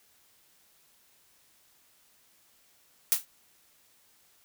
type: noise with exponential decay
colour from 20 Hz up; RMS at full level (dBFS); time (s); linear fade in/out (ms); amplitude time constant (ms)
blue; -19; 3.12-3.25; 0; 28
effects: white hiss -64 dBFS RMS until 4.44 s